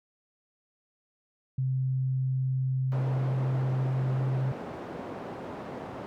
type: tone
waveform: sine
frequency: 130.81 Hz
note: C3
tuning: in tune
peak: -25 dBFS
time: 1.58-4.52 s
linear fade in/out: 5 ms
type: band-pass noise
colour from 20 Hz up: white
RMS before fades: -39 dBFS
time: 2.92-6.06 s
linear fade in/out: 0 ms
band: 120 to 630 Hz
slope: 12 dB/octave
effects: none